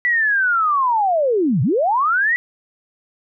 sine linear two-way sweep, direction down then up, 1975.5 to 111.3 to 1975.5 Hz, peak -14 dBFS, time 0.05-2.36 s, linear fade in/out 0 ms, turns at 1.62 s, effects none

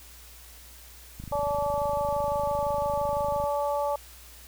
click train, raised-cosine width 5 ms, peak -27 dBFS, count 59, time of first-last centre 1.2-3.439 s, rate 25.9 Hz
harmonic tone, 288.2 Hz, D4, 33 cents flat, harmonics 2 / 3 / 4, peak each -27 / -29 / -35 dBFS, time 1.32-3.96 s, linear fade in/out 5 ms
effects added 60 Hz sine -50 dBFS peak until 4.47 s + white hiss -50 dBFS RMS until 4.47 s

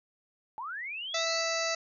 sine linear sweep, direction up, 830.6 to 4666 Hz, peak -35 dBFS, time 0.58-1.41 s, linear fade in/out 0 ms
harmonic tone, 659.3 Hz, E5, in tune, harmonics 1 / 2 / 3 / 4 / 6 / 7 / 8 / 9 / 10, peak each -33 / -37 / -36 / -38 / -39 / -37 / -42 / -40 / -40 dBFS, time 1.14-1.75 s, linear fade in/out 5 ms
effects none

